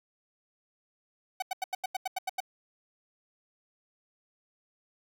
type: tone bursts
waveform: 45% pulse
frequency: 753 Hz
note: F#5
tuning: 30 cents sharp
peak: -29 dBFS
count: 10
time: 1.4-2.404 s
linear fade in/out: 5 ms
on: 23 ms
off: 86 ms
effects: none